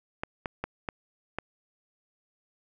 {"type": "clicks", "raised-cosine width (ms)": 0.5, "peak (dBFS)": -16, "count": 5, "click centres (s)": [0.235, 0.458, 0.64, 0.888, 1.386], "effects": []}